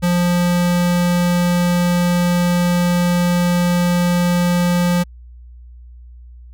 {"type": "tone", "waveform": "square", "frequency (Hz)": 175.9, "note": "F3", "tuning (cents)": 13, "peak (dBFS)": -14, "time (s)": [0.02, 5.04], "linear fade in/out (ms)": 20, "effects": ["added 60 Hz sine -36 dBFS peak until 6.53 s"]}